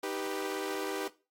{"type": "chord", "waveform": "sawtooth", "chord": "Eb augmented", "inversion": "none", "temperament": "equal", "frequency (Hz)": [311.1, 392, 493.9], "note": ["Eb4", "G4", "B4"], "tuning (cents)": [0, 0, 0], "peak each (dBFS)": [-36, -32, -35], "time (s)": [0.03, 1.08], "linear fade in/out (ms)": 5, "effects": ["noise-tail reverb RT60 0.3 s tail -17 dB re dry", "AAC 64 kbps"]}